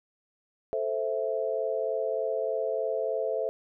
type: chord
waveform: sine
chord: A minor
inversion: none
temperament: equal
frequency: 440 / 523.3 / 659.3 Hz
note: A4 / C5 / E5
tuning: 0 / 0 / 0 cents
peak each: -31 dBFS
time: 0.73-3.49 s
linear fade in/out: 0 ms
effects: none